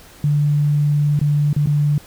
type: tone with dropouts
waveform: sine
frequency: 146.83 Hz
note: D3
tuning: in tune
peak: -13 dBFS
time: 0.24-1.98 s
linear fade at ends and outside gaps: 2 ms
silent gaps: 1.192-1.213 / 1.53-1.563 / 1.66-1.671 s
effects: pink hiss -44 dBFS RMS until 2.06 s